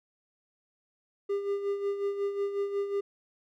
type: tone with tremolo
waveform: triangle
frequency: 401 Hz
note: G4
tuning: 39 cents sharp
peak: -24 dBFS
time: 1.29-3.01 s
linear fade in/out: 10 ms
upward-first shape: sine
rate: 5.5 Hz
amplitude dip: 60%
effects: none